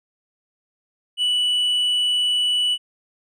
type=tone with tanh clipping; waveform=sine; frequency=2959 Hz; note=F#7; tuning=1 cent flat; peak=-18 dBFS; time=1.17-2.78 s; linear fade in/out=50 ms; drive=3 dB; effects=none